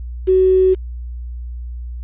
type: tone with quantisation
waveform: sine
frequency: 374.7 Hz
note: F#4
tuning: 22 cents sharp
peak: -9 dBFS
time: 0.27-0.75 s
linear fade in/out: 20 ms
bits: 6
effects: added 60 Hz sine -25 dBFS peak until 2.03 s + resampled to 8000 Hz